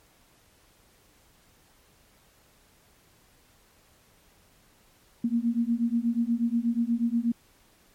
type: beating tone pair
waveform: sine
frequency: 230 / 238.3 Hz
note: A#3 / A#3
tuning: -23 / +38 cents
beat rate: 8.3 Hz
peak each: -26 dBFS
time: 5.24-7.32 s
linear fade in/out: 5 ms
effects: pink hiss -61 dBFS RMS until 7.94 s + MP3 64 kbps